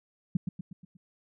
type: tone with echo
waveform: sine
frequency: 177.5 Hz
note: F3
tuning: 28 cents sharp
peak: -21 dBFS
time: 0.35-0.37 s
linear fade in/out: 5 ms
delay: 120 ms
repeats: 5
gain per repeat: -6 dB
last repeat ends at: 0.97 s
effects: none